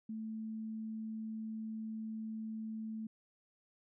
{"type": "tone", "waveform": "sine", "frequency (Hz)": 220, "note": "A3", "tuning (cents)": 0, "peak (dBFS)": -39, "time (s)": [0.09, 3.07], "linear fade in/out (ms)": 5, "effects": []}